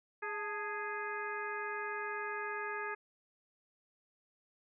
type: harmonic tone with a mistuned harmonic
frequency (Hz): 415.3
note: G#4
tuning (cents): 0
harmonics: 1 / 2 / 3 / 4 / 5 / 6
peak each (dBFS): -43 / -44 / -43 / -41 / -47 / -50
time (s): 0.22-2.95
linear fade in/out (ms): 10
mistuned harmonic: 2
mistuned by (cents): +96
effects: none